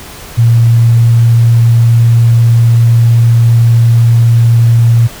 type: tone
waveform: sine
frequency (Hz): 116.54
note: A#2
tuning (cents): 0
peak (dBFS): -3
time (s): 0.37-5.08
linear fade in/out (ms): 20
effects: pink hiss -29 dBFS RMS until 5.2 s